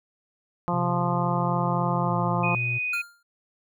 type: harmonic tone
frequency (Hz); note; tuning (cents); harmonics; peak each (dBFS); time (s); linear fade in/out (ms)
174.61; F3; 0; 1 / 2 / 3 / 4 / 5 / 6 / 7; -27 / -34 / -33 / -31 / -30 / -30 / -33; 0.68-2.55; 0
type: tone with pitch glide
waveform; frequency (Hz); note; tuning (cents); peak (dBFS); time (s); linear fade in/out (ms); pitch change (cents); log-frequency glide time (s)
triangle; 130.81 to 121.35; C3 to B2; 0 to -30; -26; 0.72-2.79; 20; -130; 2.05-2.11
type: tone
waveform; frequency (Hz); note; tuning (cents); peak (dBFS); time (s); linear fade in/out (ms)
sine; 2489; D#7; 0; -25; 2.43-3.02; 10
type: tone with exponential decay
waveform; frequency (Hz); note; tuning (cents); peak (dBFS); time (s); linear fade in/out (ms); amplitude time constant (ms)
square; 1400; F6; +4; -29; 2.93-3.23; 5; 65
effects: none